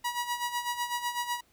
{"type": "tone with tremolo", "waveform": "sawtooth", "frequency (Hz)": 965, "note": "B5", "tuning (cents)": -40, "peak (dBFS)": -24, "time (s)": [0.04, 1.41], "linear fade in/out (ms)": 10, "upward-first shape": "sine", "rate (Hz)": 8, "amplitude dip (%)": 70, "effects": ["pink hiss -66 dBFS RMS until 1.52 s"]}